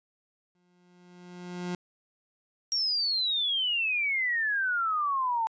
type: tone with exponential growth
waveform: 30% pulse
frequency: 178.1 Hz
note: F3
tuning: 34 cents sharp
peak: -27 dBFS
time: 0.55-1.75 s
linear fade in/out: 2 ms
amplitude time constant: 260 ms
type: exponential sweep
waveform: sine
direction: down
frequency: 5640 to 880 Hz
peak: -25 dBFS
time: 2.72-5.47 s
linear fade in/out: 0 ms
effects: resampled to 16000 Hz

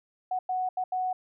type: tone bursts at uneven times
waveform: sine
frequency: 740 Hz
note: F#5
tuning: in tune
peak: -26 dBFS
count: 4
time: 0.31-0.39 / 0.49-0.69 / 0.77-0.84 / 0.92-1.13 s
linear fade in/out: 5 ms
effects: none

